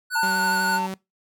square tone with vibrato, 1471 Hz, F#6, 11 cents flat, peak -23 dBFS, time 0.1-0.8 s, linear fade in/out 50 ms, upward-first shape sine, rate 12 Hz, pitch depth 28 cents each way
triangle tone with tremolo, 901 Hz, A5, 41 cents sharp, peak -19 dBFS, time 0.15-0.87 s, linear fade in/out 10 ms, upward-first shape triangle, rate 3.7 Hz, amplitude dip 40%
sawtooth tone, 190 Hz, F#3, 46 cents sharp, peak -25 dBFS, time 0.23-0.94 s, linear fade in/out 2 ms
effects noise-tail reverb RT60 0.2 s tail -22 dB re dry

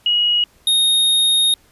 sine / square tone pair in turn, 2899 / 3716 Hz, F#7 / A#7, -36 / -6 cents, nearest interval major third, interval 430 cents, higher second, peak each -13 dBFS, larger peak neither, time 0.06-0.44 / 0.67-1.54 s, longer second, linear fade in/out 2 ms, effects pink hiss -54 dBFS RMS until 1.71 s + resampled to 32000 Hz

